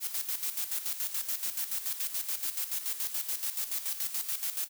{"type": "noise with tremolo", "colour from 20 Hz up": "blue", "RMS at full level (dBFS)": -32, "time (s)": [0, 4.69], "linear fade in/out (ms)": 50, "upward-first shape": "square", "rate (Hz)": 7, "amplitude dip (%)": 65, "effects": []}